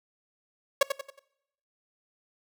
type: tone with echo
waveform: sawtooth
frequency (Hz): 554.4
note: C#5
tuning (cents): 0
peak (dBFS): -13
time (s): 0.81-0.83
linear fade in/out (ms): 5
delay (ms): 91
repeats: 4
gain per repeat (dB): -8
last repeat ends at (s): 1.194
effects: noise-tail reverb RT60 0.8 s tail -22 dB re dry